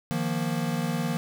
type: chord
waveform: square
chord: Eb suspended second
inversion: none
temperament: equal with one note detuned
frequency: 155.56 / 174.61 / 234.4 Hz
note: Eb3 / F3 / Bb3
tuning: 0 / 0 / +10 cents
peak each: -31 dBFS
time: 0.11-1.17 s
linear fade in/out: 0 ms
effects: none